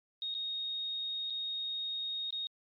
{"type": "tone with dropouts", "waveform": "sine", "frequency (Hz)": 3729, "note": "A#7", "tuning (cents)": 0, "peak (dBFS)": -34, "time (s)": [0.22, 2.47], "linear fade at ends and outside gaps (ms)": 1, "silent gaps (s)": [[0.342, 0.349], [1.3, 1.304], [2.306, 2.326]], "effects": ["MP3 32 kbps"]}